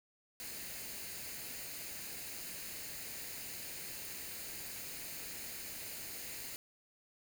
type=noise with comb filter; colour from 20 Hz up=white; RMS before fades=-45 dBFS; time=0.4-6.56 s; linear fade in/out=0 ms; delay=0.44 ms; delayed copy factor=+0.5; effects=none